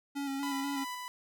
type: tone with vibrato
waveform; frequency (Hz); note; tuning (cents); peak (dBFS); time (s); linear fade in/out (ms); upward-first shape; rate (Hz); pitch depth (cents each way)
square; 277.2; C#4; 0; -34; 0.15-0.85; 20; square; 4.1; 25
type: tone with tremolo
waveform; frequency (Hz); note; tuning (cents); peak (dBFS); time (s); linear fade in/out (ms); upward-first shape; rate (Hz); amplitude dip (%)
sawtooth; 994; B5; +11; -33; 0.43-1.08; 0; square; 2.9; 25
effects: none